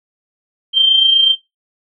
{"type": "tone with amplitude modulation", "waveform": "sine", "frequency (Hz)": 3151, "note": "G7", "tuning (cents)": 8, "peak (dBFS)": -5, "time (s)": [0.73, 1.36], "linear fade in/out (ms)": 50, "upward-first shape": "sine", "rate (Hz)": 28.1, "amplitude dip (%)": 50, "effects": ["noise-tail reverb RT60 0.2 s tail -17 dB re dry"]}